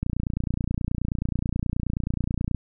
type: click train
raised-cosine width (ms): 5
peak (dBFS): -13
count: 75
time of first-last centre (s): 0.03-2.547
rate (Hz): 29.4
effects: none